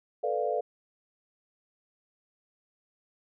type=chord; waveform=sine; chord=B half-diminished seventh; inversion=third; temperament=equal; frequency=440 / 493.9 / 587.3 / 698.5 Hz; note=A4 / B4 / D5 / F5; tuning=0 / 0 / 0 / 0 cents; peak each=-32 dBFS; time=0.23-0.61 s; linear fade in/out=10 ms; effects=none